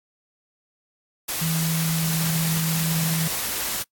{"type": "tone in noise", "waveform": "sine", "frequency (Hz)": 162.5, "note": "E3", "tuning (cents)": -24, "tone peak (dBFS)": -22, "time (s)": [1.41, 3.28], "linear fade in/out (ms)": 10, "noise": "white", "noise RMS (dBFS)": -27, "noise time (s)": [1.28, 3.83], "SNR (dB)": 2, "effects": ["noise-tail reverb RT60 0.1 s tail -22 dB re dry", "AAC 64 kbps"]}